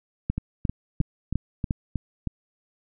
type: two click trains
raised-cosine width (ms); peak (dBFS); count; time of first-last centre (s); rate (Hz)
5; -11 / -14; 5 / 7; 0.3-1.708 / 0.38-2.273; 2.84 / 3.17
effects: none